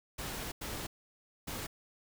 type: noise bursts at uneven times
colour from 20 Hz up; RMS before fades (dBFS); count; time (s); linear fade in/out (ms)
pink; -40; 3; 0.18-0.52 / 0.61-0.87 / 1.47-1.67; 10
effects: none